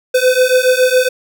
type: beating tone pair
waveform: square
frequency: 504 / 511.2 Hz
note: B4 / C5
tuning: +35 / -40 cents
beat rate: 7.2 Hz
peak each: -13 dBFS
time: 0.14-1.09 s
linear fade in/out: 10 ms
effects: none